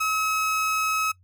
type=tone; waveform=30% pulse; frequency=1283 Hz; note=E6; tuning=47 cents flat; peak=-20 dBFS; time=0-1.12 s; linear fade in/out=10 ms; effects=noise-tail reverb RT60 0.1 s tail -21 dB re dry + added 91 Hz sine -55 dBFS peak until 1.23 s